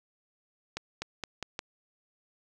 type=accelerating click train; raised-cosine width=0.2 ms; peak=-17 dBFS; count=5; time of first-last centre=0.77-1.591 s; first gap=250 ms; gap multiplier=0.87; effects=none